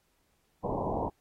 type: low-pass noise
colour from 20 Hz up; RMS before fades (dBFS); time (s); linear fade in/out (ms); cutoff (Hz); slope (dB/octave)
white; -32; 0.63-1.1; 20; 990; 96
effects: pink hiss -73 dBFS RMS until 1.2 s + AAC 48 kbps